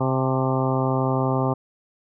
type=harmonic tone with a mistuned harmonic; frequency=131.5 Hz; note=C3; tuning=9 cents sharp; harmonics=1 / 2 / 3 / 4 / 5 / 6 / 7 / 8 / 9; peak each=-23 / -26 / -28 / -29 / -30 / -31 / -31 / -32 / -33 dBFS; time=0-1.54 s; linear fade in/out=10 ms; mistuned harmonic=7; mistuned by=-51 cents; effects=none